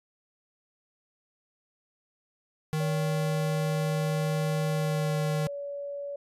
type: tone with pitch glide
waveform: square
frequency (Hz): 155.8 to 154.01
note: D#3 to D#3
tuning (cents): +3 to -17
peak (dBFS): -27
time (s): 2.73-5.47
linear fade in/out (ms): 0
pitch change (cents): -20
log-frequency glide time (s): 4.7-5.15
type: tone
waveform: sine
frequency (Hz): 568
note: C#5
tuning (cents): +42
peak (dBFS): -33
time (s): 2.8-6.16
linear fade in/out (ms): 5
effects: resampled to 32000 Hz